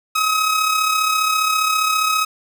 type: tone with amplitude modulation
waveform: sawtooth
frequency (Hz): 1272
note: D#6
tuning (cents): +38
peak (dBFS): -10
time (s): 0.15-2.25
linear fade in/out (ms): 10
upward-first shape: sine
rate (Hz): 34.9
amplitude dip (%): 45
effects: none